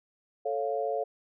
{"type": "chord", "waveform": "sine", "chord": "A augmented", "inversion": "none", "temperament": "equal", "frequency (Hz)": [440, 554.4, 698.5], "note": ["A4", "C#5", "E#5"], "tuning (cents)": [0, 0, 0], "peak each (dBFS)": -32, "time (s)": [0.45, 1.04], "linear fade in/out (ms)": 10, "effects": []}